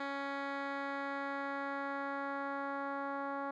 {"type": "tone with low-pass filter sweep", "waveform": "10% pulse", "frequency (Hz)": 278.3, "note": "C#4", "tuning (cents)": 7, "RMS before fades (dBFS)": -39, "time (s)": [0, 3.51], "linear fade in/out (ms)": 5, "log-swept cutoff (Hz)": [2700, 1200], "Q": 1.3, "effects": []}